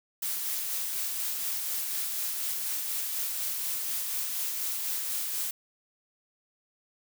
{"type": "noise with tremolo", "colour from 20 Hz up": "blue", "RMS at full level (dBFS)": -31, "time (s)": [0.22, 5.51], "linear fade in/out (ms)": 5, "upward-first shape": "sine", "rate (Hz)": 4.1, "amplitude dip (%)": 25, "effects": []}